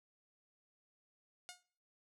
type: tone with exponential decay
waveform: 5% pulse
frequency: 720 Hz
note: F#5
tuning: 47 cents flat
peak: -33 dBFS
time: 1.49-1.63 s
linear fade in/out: 0 ms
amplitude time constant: 30 ms
effects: noise-tail reverb RT60 0.5 s tail -21 dB re dry + low-pass 12000 Hz 12 dB/octave